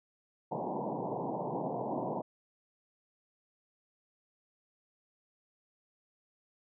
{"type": "band-pass noise", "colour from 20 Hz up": "white", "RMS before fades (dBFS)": -36, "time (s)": [0.51, 2.22], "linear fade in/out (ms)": 10, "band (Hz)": [120, 960], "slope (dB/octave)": 96, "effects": []}